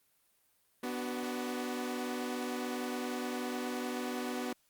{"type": "chord", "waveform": "sawtooth", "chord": "B minor", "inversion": "none", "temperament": "equal with one note detuned", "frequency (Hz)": [246.9, 293.7, 375.2], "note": ["B3", "D4", "F#4"], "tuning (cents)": [0, 0, 24], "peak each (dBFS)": [-33, -39, -37], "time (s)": [0.83, 4.53], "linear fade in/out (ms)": 5, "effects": ["white hiss -72 dBFS RMS until 4.69 s", "Opus 32 kbps"]}